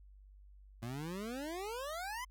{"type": "exponential sweep", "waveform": "25% pulse", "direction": "up", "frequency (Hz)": [111.8, 1046.5], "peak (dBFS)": -36, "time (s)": [0.82, 2.25], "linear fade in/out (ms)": 10, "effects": ["added 49 Hz sine -55 dBFS peak until 2.3 s"]}